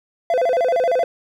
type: tone with vibrato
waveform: triangle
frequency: 587.3 Hz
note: D5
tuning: in tune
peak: -13 dBFS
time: 0.3-1.04 s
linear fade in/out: 2 ms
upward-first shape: square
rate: 13 Hz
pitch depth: 250 cents each way
effects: none